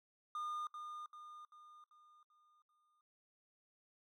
triangle tone with echo, 1215 Hz, D#6, 42 cents flat, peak -38 dBFS, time 0.35-0.67 s, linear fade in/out 2 ms, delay 390 ms, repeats 6, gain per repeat -6 dB, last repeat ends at 3.01 s, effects noise-tail reverb RT60 0.2 s tail -23 dB re dry

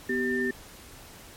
sine tone cluster, 247.7 / 387.5 / 1796 Hz, B3 / G4 / A6, +5 / -20 / +35 cents, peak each -29 dBFS, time 0.09-0.51 s, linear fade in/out 5 ms, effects pink hiss -48 dBFS RMS until 1.36 s + MP3 64 kbps

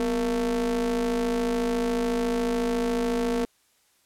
square ring-modulated tone, 110 Hz, A2, in tune, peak -21 dBFS, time 0-3.45 s, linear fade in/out 0 ms, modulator 357 Hz, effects white hiss -65 dBFS RMS until 4.05 s + low-pass 12000 Hz 12 dB/octave

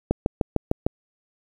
click train, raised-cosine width 2 ms, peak -6 dBFS, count 6, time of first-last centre 0.11-0.865 s, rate 6.62 Hz, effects 8-bit

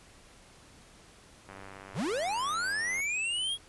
click train, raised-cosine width 0.5 ms, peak -31 dBFS, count 148, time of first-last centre 1.49-3.002 s, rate 97.2 Hz
square linear sweep, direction up, 82.41 to 3346 Hz, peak -30 dBFS, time 1.94-3.58 s, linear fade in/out 50 ms
effects pink hiss -56 dBFS RMS until 3.68 s + resampled to 24000 Hz

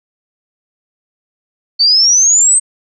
sine exponential sweep, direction up, 4497 to 8390 Hz, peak -6 dBFS, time 1.79-2.6 s, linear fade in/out 20 ms, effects none

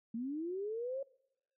sine linear sweep, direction up, 220 to 554.4 Hz, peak -36 dBFS, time 0.14-1.03 s, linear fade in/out 5 ms, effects noise-tail reverb RT60 0.9 s tail -26 dB re dry

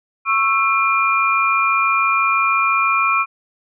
sine tone cluster, 1101 / 1327 / 2405 Hz, C#6 / E6 / D7, -12 / +11 / +41 cents, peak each -18 dBFS, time 0.25-3.26 s, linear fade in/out 50 ms, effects none

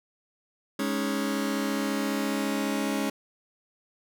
sawtooth chord, Ab suspended fourth, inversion none, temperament just, 207.7 / 276.9 / 311.5 Hz, Ab3 / Db4 / Eb4, 0 / -2 / +2 cents, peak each -26 / -25 / -30 dBFS, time 0.79-3.1 s, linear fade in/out 5 ms, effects none

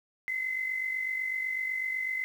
sine tone pair together, 2045 / 2093 Hz, C7 / C7, -40 / 0 cents, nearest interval unison, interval 40 cents, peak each -30 / -38 dBFS, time 0.28-2.24 s, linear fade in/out 0 ms, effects 9-bit

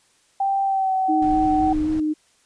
sine tone with pitch glide, 784 to 758.2 Hz, G5 to F#5, 0 to +42 cents, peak -18 dBFS, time 0.4-1.73 s, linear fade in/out 5 ms, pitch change -58 cents, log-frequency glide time 0.64-0.93 s
sine tone with vibrato, 309.4 Hz, D#4, 10 cents flat, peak -19 dBFS, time 1.08-2.14 s, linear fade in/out 20 ms, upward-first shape square, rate 3.8 Hz, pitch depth 16 cents each way
brown noise, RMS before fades -32 dBFS, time 1.22-2 s, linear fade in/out 2 ms
effects white hiss -60 dBFS RMS until 2.45 s + resampled to 22050 Hz

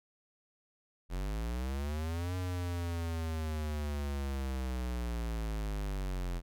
square linear two-way sweep, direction up then down, 43 to 91.8 to 43 Hz, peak -34 dBFS, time 1.09-6.42 s, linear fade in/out 50 ms, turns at 2.36 s, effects none

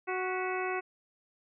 harmonic tone with a mistuned harmonic, 370 Hz, F#4, in tune, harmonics 1 / 2 / 3 / 4 / 5 / 6 / 7, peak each -34 / -37 / -39 / -40 / -41 / -42 / -42 dBFS, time 0.07-0.81 s, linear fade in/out 20 ms, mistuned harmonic 5, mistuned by +89 cents, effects none

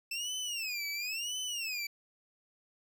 25% pulse tone with vibrato, 2637 Hz, E7, in tune, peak -31 dBFS, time 0.11-1.87 s, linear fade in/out 5 ms, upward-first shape sine, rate 0.97 Hz, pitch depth 240 cents each way, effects none

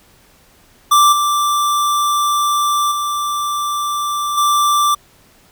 square tone with level steps, 1174.7 Hz, D6, in tune, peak -8 / -14 / -18 / -12 dBFS, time 0.91-4.95 s, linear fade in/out 10 ms, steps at 1.12 / 2.91 / 4.37 s, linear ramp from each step 10 ms, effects pink hiss -50 dBFS RMS until 5.51 s

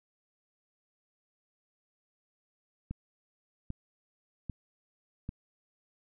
click train, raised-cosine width 5 ms, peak -24 dBFS, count 4, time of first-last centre 2.91-5.291 s, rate 1.26 Hz, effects none

